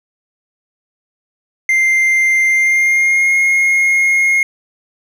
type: tone with pitch glide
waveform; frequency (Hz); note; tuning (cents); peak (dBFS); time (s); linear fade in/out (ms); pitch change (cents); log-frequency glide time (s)
triangle; 2093 to 2147; C7 to C7; 0 to +44; -8; 1.69-4.43; 2; +44; 2.48-3.35
effects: none